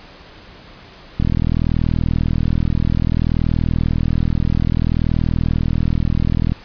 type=click train; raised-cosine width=5 ms; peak=-5 dBFS; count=217; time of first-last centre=1.2-6.52 s; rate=40.6 Hz; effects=pink hiss -41 dBFS RMS until 6.64 s + resampled to 11025 Hz